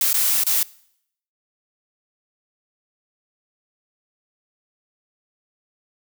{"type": "noise with dropouts", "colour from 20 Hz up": "blue", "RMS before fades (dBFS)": -19, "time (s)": [0.01, 0.63], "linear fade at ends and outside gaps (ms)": 2, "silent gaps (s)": [[0.13, 0.141], [0.437, 0.466]], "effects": ["noise-tail reverb RT60 0.7 s tail -22 dB re dry"]}